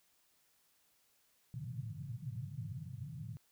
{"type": "band-pass noise", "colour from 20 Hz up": "white", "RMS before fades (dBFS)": -44, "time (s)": [1.54, 3.37], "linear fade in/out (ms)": 0, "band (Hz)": [100, 150], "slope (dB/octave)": 48, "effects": ["white hiss -73 dBFS RMS until 3.51 s"]}